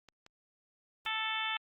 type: clicks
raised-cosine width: 0.2 ms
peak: -36 dBFS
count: 2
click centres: 0.087 / 0.264 s
type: noise with exponential decay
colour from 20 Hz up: pink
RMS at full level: -49 dBFS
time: 1.05-1.12 s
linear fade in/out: 1 ms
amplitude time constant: 15 ms
type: harmonic tone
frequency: 440 Hz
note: A4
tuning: in tune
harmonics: 2 / 3 / 4 / 5 / 6 / 7 / 8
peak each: -40 / -40 / -40 / -40 / -40 / -40 / -40 dBFS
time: 1.06-1.57 s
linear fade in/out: 2 ms
effects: Opus 48 kbps